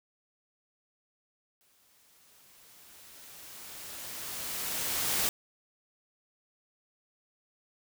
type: noise with exponential growth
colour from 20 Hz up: white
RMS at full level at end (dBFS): -28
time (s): 1.61-5.29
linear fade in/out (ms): 0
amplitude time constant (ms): 800
effects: none